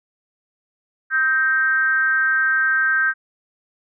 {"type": "tone with frequency modulation", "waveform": "sine", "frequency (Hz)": 1568, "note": "G6", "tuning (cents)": 0, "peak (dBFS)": -15, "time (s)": [1.1, 3.14], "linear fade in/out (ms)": 50, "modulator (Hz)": 284, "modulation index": 0.56, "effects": []}